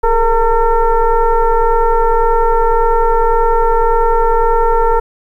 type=tone with frequency modulation; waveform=sine; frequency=465.9 Hz; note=A#4; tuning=1 cent flat; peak=-8 dBFS; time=0.03-5 s; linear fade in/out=10 ms; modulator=445 Hz; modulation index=1.5; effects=8-bit